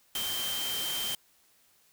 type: tone in noise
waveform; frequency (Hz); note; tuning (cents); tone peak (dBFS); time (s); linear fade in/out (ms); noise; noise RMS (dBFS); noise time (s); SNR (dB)
sine; 3136; G7; 0; -33; 0.15-1.15; 2; white; -35; 0.15-1.15; -1
effects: white hiss -65 dBFS RMS until 1.92 s